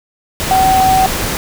sine tone in noise, 758 Hz, F#5, 42 cents sharp, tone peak -8 dBFS, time 0.51-1.06 s, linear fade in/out 0 ms, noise pink, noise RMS -18 dBFS, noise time 0.4-1.37 s, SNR +7 dB, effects none

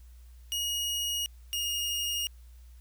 sawtooth tone pair in turn, 2883 / 2852 Hz, F#7 / F7, -46 / +36 cents, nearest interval unison, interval 18 cents, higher first, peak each -26 dBFS, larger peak neither, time 0.52-1.26 / 1.53-2.27 s, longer neither, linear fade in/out 0 ms, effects added 60 Hz sine -48 dBFS peak until 2.8 s + white hiss -66 dBFS RMS until 2.8 s

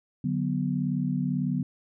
sine chord, B minor, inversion first, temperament equal, 146.83 / 185 / 246.9 Hz, D3 / F#3 / B3, 0 / 0 / 0 cents, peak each -29 dBFS, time 0.24-1.63 s, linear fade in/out 5 ms, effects none

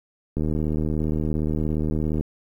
click train, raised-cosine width 3 ms, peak -13 dBFS, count 143, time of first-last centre 0.37-2.209 s, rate 77.2 Hz, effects 9-bit

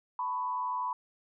sine tone with frequency modulation, 994 Hz, B5, 11 cents sharp, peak -30 dBFS, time 0.19-0.93 s, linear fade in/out 2 ms, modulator 99.9 Hz, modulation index 0.7, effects none

